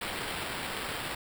white noise with sample-and-hold, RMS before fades -36 dBFS, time 0.01-1.15 s, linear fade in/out 5 ms, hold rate 6300 Hz, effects none

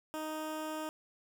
15% pulse tone with notch filter, 311.1 Hz, D#4, in tune, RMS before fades -39 dBFS, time 0.14-0.89 s, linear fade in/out 0 ms, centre 4300 Hz, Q 1.7, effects none

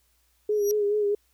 sine tone with vibrato, 414.7 Hz, G#4, 3 cents flat, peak -21 dBFS, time 0.49-1.15 s, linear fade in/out 5 ms, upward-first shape sine, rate 4.7 Hz, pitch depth 40 cents each way
30% pulse tone with exponential growth, 5760 Hz, F#8, 47 cents flat, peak -23 dBFS, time 0.51-0.71 s, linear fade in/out 0 ms, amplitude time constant 42 ms
effects added 60 Hz sine -68 dBFS peak until 1.33 s + white hiss -68 dBFS RMS until 1.33 s

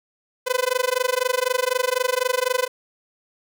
sawtooth tone with amplitude modulation, 505 Hz, B4, 39 cents sharp, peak -12 dBFS, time 0.46-2.68 s, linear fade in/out 20 ms, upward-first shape sine, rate 24 Hz, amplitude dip 100%, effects none

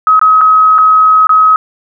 sine tone with dropouts, 1273 Hz, D#6, 39 cents sharp, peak -3 dBFS, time 0.07-1.56 s, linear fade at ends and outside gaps 1 ms, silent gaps 0.194-0.214 / 0.41-0.414 / 0.782-0.786 / 1.27-1.293 s, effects none

